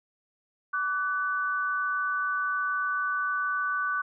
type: tone pair together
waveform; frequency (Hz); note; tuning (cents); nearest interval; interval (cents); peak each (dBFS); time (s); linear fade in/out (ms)
sine; 1157.2 / 1496; D6 / F#6; -26 / +19; major third; 445; -29 / -28; 0.73-4.02; 10
effects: none